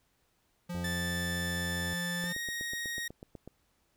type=tone; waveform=square; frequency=175.1 Hz; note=F3; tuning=5 cents sharp; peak=-36 dBFS; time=0.69-2.33 s; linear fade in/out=10 ms
type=harmonic tone; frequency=87.6 Hz; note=F2; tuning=6 cents sharp; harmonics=1 / 2 / 3 / 4 / 5 / 7 / 8 / 9 / 10; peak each=-38 / -44 / -48 / -50 / -52 / -55 / -56 / -57 / -58 dBFS; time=0.74-1.94 s; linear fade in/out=5 ms
type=tone with pitch glide; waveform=sawtooth; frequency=1760 to 1875.5 Hz; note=A6 to A#6; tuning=0 to +10 cents; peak=-31 dBFS; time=0.84-3.08 s; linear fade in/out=5 ms; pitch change=+110 cents; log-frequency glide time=2.23-2.36 s
type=click train; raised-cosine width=2 ms; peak=-31 dBFS; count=11; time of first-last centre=2.24-3.476 s; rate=8.09 Hz
effects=pink hiss -73 dBFS RMS until 3.96 s